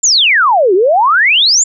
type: exponential two-way sweep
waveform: sine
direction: down then up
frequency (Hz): 7470 to 349.9 to 7470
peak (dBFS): -6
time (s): 0.03-1.64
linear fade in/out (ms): 10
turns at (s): 0.74
effects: none